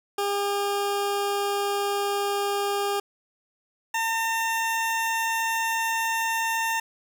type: tone pair in turn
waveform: 20% pulse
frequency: 403.6 / 906.1 Hz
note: G#4 / A#5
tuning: -49 / -49 cents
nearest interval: octave + major second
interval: 1400 cents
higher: second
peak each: -19 dBFS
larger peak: neither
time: 0.18-3 / 3.94-6.8 s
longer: second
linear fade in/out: 5 ms
effects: none